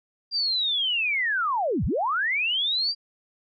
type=linear two-way sweep; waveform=sine; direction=down then up; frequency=4800 to 43.5 to 4800 Hz; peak=-22 dBFS; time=0.31-2.95 s; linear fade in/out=50 ms; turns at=1.85 s; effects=none

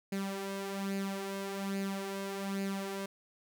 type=tone with flanger; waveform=sawtooth; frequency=196 Hz; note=G3; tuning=in tune; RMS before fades=-37 dBFS; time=0.12-3.06 s; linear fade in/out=5 ms; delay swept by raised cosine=0.43 to 3.23 ms; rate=1.2 Hz; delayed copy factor=+0.6; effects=none

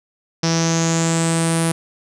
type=tone with low-pass filter sweep; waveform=sawtooth; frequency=164.81 Hz; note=E3; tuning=in tune; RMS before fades=-18 dBFS; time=0.43-1.72 s; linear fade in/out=5 ms; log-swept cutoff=5500 to 10000 Hz; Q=7.4; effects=none

